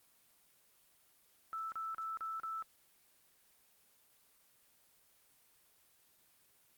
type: tone bursts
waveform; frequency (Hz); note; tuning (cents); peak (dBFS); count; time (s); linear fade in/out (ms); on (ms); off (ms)
sine; 1318.5; E6; 0; -38; 5; 1.53-2.624; 0; 190; 36
effects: white hiss -69 dBFS RMS until 6.77 s + Opus 24 kbps